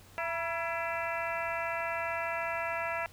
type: harmonic tone with a mistuned harmonic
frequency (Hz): 335.1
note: E4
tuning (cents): +29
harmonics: 2 / 3 / 4 / 5 / 6 / 7 / 8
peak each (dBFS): -36 / -38 / -39 / -40 / -41 / -41 / -42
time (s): 0.18-3.06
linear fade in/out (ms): 0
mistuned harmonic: 3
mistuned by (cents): -60
effects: added 94 Hz sine -57 dBFS peak until 3.12 s + pink hiss -57 dBFS RMS until 3.12 s